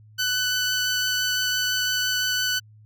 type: tone with vibrato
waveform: 15% pulse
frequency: 1497 Hz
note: F#6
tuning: 20 cents sharp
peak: -15 dBFS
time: 0.18-2.6 s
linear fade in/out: 20 ms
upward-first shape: triangle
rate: 5.9 Hz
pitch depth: 9 cents each way
effects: added 107 Hz sine -47 dBFS peak until 2.85 s + MP3 96 kbps